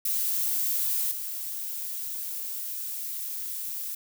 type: noise with level steps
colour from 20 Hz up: violet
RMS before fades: -27 / -34 dBFS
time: 0.05-3.95 s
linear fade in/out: 5 ms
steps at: 1.11 s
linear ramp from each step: 5 ms
effects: none